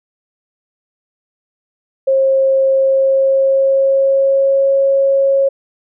sine tone with pitch glide, 536 to 546.6 Hz, C5 to C#5, +42 to -24 cents, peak -9 dBFS, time 2.07-5.49 s, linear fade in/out 10 ms, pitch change +34 cents, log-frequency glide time 2.72-4.71 s, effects none

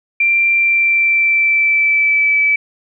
sine tone with pitch glide, 2364 to 2303 Hz, D7 to D7, +11 to -34 cents, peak -10 dBFS, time 0.2-2.56 s, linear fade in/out 5 ms, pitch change -45 cents, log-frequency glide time 0.52-2.39 s, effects none

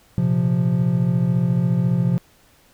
triangle chord, Bb suspended second, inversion none, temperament equal, 116.54 / 130.81 / 174.61 Hz, Bb2 / C3 / F3, 0 / 0 / 0 cents, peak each -23 / -18 / -17 dBFS, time 0.18-2.18 s, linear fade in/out 0 ms, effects pink hiss -55 dBFS RMS until 2.73 s

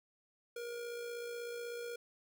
square tone with amplitude modulation, 474.9 Hz, A#4, 32 cents sharp, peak -40 dBFS, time 0.56-1.96 s, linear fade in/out 5 ms, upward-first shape sine, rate 56.2 Hz, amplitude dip 35%, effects none

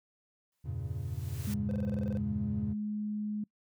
white noise with exponential growth, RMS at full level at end -44 dBFS, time 0.52-1.54 s, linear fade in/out 2 ms, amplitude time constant 220 ms
triangle chord, E diminished seventh, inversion none, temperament equal with one note detuned, 83.51 / 98 / 116.54 / 138.59 Hz, E2 / G2 / Bb2 / Db3, +23 / 0 / 0 / 0 cents, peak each -38 dBFS, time 0.64-2.74 s, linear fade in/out 20 ms
sine tone with pitch glide, 206.1 to 210.3 Hz, G#3 to G#3, -13 to +22 cents, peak -32 dBFS, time 1.47-3.44 s, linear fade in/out 5 ms, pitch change +35 cents, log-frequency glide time 1.6-2.86 s
triangle tone bursts, 512 Hz, C5, 38 cents flat, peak -37 dBFS, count 11, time 1.69-2.172 s, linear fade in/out 0 ms, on 22 ms, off 24 ms
effects noise-tail reverb RT60 0.1 s tail -24 dB re dry

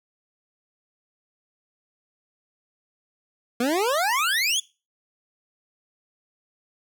25% pulse exponential sweep, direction up, 230 to 3478 Hz, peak -17 dBFS, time 3.6-4.6 s, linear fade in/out 5 ms, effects noise-tail reverb RT60 0.3 s tail -22 dB re dry

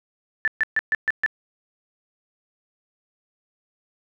sine tone bursts, 1760 Hz, A6, in tune, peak -17 dBFS, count 6, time 0.45-1.262 s, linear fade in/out 0 ms, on 27 ms, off 130 ms, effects none

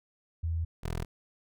sine / 15% pulse tone pair in turn, 82.41 / 41.47 Hz, E2 / E1, 0 / +11 cents, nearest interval octave, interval 1189 cents, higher first, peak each -28 / -26 dBFS, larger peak second, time 0.43-0.65 / 0.83-1.05 s, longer neither, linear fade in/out 10 ms, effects none

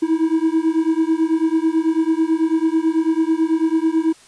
triangle beating tone pair, 318.2 / 327.3 Hz, D#4 / E4, +39 / -12 cents, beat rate 9.1 Hz, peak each -16 dBFS, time 0.02-4.13 s, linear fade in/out 10 ms, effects white hiss -48 dBFS RMS until 4.27 s + resampled to 22050 Hz

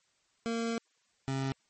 25% pulse tone pair in turn, 230 / 134.64 Hz, A#3 / C3, -23 / +50 cents, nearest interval major sixth, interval 927 cents, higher first, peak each -27 dBFS, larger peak neither, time 0.46-0.78 / 1.28-1.52 s, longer first, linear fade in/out 0 ms, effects white hiss -72 dBFS RMS until 1.69 s + MP3 32 kbps

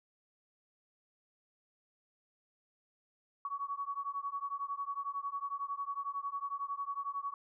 sine beating tone pair, 1118 / 1129 Hz, C#6 / C#6, +14 / +31 cents, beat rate 11 Hz, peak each -39 / -39 dBFS, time 3.45-7.34 s, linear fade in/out 2 ms, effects none

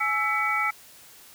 sine tone cluster, 840 / 1324 / 1989 / 2264 Hz, G#5 / E6 / B6 / C#7, +19 / +7 / +12 / +36 cents, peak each -31 / -26 / -29 / -27 dBFS, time 0-0.71 s, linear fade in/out 10 ms, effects white hiss -50 dBFS RMS until 1.34 s

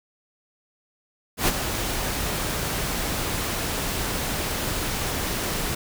pink noise with ADSR envelope, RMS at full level -19 dBFS, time 1.37-5.75 s, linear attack 110 ms, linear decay 27 ms, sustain -8 dB, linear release 6 ms, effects none

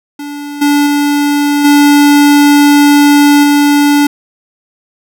square tone with level steps, 289.4 Hz, D4, 25 cents flat, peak -21 / -7 / -9 / -4 / -6 dBFS, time 0.19-4.07 s, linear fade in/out 5 ms, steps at 0.61 / 0.86 / 1.64 / 3.43 s, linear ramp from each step 10 ms, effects none

